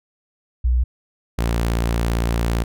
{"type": "tone pair in turn", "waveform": ["sine", "sawtooth"], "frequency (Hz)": [61.2, 57.64], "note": ["B1", "A#1"], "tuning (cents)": [-15, -19], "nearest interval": "minor second", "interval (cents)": 104, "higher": "first", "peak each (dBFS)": -14, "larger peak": "neither", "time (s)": [[0.64, 0.84], [1.38, 2.64]], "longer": "second", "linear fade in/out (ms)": 10, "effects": []}